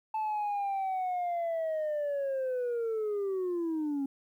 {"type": "linear sweep", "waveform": "sine", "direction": "down", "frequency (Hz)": [878, 270], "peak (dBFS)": -27, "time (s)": [0.14, 4.06], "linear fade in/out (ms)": 5, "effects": ["tanh soft clip ceiling -28 dBFS", "11-bit"]}